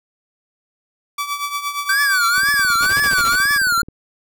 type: tone with tremolo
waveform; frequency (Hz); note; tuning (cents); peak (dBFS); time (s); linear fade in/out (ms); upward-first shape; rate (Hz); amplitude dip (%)
sawtooth; 1153; D6; -32; -15; 1.18-3.58; 5; triangle; 8.6; 75
type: tone with vibrato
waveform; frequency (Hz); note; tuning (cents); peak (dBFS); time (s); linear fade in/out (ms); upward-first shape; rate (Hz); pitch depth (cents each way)
square; 1530; G6; -42; -15; 1.89-3.82; 5; triangle; 2; 220
type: click train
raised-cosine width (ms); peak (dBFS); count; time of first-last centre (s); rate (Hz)
3; -24; 29; 2.38-3.885; 18.6
type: noise bursts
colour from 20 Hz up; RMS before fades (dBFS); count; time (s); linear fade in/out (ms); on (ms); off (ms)
pink; -28; 8; 2.82-3.359; 5; 42; 29
effects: none